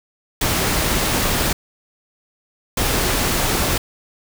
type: noise bursts at uneven times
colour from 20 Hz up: pink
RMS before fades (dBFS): -19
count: 2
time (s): 0.41-1.53 / 2.77-3.78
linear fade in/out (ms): 5
effects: none